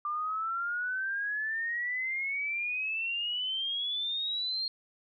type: exponential sweep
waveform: sine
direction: up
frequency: 1184 to 4245 Hz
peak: -30 dBFS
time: 0.05-4.68 s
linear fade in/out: 2 ms
effects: none